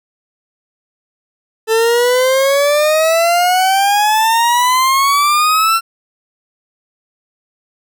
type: exponential sweep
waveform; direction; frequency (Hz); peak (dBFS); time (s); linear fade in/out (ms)
40% pulse; up; 440 to 1362; -9; 1.67-5.81; 50
effects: none